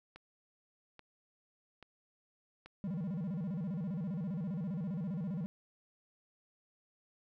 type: click train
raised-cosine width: 0.3 ms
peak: -35 dBFS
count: 4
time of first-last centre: 0.16-2.66 s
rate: 1.2 Hz
type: tone with vibrato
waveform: triangle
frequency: 177.3 Hz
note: F3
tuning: 26 cents sharp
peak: -33 dBFS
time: 2.84-5.46 s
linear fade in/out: 0 ms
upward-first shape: square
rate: 15 Hz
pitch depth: 210 cents each way
effects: none